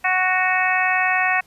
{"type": "harmonic tone", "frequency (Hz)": 370, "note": "F#4", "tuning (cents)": 0, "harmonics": [2, 3, 4, 5, 6, 7], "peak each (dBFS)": [-22, -26, -26, -21, -25, -24], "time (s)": [0.04, 1.41], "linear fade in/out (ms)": 10, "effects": ["pink hiss -55 dBFS RMS until 1.46 s", "resampled to 32000 Hz"]}